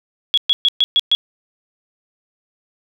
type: tone bursts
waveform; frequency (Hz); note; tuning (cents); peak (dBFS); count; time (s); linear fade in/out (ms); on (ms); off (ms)
sine; 3349; G#7; +14; -10; 6; 0.34-1.15; 0; 35; 120
effects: none